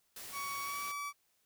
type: noise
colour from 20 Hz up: white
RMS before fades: -47 dBFS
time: 0.16-0.92 s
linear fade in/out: 5 ms
type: tone with pitch glide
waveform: 30% pulse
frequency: 1125 to 1148.6 Hz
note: C#6 to D6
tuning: +25 to -39 cents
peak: -35 dBFS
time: 0.32-1.13 s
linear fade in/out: 50 ms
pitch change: +36 cents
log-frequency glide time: 0.64-0.82 s
effects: white hiss -75 dBFS RMS until 1.45 s